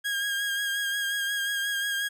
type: tone with vibrato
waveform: 30% pulse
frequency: 1628 Hz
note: G#6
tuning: 35 cents flat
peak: -24 dBFS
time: 0.04-2.09 s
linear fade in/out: 20 ms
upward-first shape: sine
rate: 5.6 Hz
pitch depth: 27 cents each way
effects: none